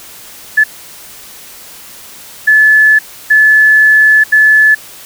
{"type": "tone bursts at uneven times", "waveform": "sine", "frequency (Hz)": 1728, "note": "A6", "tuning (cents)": -32, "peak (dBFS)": -3, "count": 4, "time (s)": [[0.57, 0.64], [2.47, 2.99], [3.3, 4.24], [4.32, 4.75]], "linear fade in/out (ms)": 10, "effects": ["white hiss -33 dBFS RMS until 5.05 s"]}